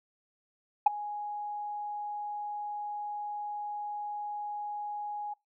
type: tone with ADSR envelope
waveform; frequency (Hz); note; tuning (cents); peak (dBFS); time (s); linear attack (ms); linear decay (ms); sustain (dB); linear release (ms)
sine; 830.6; G#5; 0; -13; 0.86-5.34; 7; 14; -21; 11
effects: noise-tail reverb RT60 0.2 s tail -22 dB re dry + tanh soft clip ceiling -12 dBFS